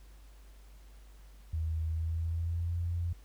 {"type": "tone with pitch glide", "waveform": "sine", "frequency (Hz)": [80.2, 85.96], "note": ["E2", "F2"], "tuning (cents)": [-47, -27], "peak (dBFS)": -30, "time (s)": [1.53, 3.13], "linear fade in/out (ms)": 5, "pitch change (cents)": 120, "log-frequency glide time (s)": [1.87, 2.76], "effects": ["added 50 Hz sine -51 dBFS peak until 3.24 s", "pink hiss -64 dBFS RMS until 3.24 s"]}